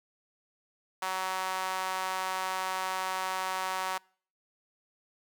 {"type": "tone with high-pass filter", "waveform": "sawtooth", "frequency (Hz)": 187.5, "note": "F#3", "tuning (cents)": 23, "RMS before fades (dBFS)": -33, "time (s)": [1.02, 3.98], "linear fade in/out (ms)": 5, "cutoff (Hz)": 940, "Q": 2.2, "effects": ["noise-tail reverb RT60 0.5 s tail -26 dB re dry"]}